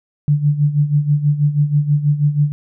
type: tone with tremolo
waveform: sine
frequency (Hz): 146.83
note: D3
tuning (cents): 0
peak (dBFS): -9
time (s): 0.28-2.52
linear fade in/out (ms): 0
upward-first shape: sine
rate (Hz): 6.2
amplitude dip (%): 75
effects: none